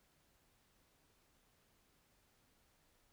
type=silence; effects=pink hiss -74 dBFS RMS until 3.12 s